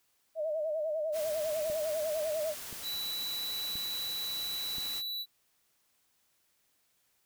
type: tone with vibrato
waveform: sine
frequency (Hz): 622.3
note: D#5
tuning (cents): 0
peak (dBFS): -30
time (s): 0.35-2.55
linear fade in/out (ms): 50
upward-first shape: sine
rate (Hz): 10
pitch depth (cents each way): 80
type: noise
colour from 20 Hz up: white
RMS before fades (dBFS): -43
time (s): 1.12-5.03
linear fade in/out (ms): 50
type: click train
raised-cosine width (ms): 3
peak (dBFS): -34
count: 4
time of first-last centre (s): 1.7-4.783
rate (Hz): 0.973
type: tone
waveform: square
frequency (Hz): 3947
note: B7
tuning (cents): -2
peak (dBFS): -35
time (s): 2.82-5.26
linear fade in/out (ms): 50
effects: white hiss -73 dBFS RMS until 7.25 s